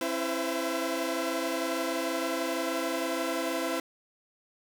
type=tone cluster; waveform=sawtooth; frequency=269.2 / 331.3 / 512 / 674 Hz; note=C4 / E4 / C5 / E5; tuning=+49 / +9 / -38 / +38 cents; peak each=-32 / -29 / -30 / -32 dBFS; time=0.01-3.8 s; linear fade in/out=2 ms; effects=none